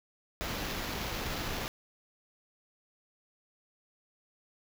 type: noise with sample-and-hold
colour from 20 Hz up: pink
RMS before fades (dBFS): -36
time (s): 0.41-1.68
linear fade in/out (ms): 0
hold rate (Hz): 8820
effects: none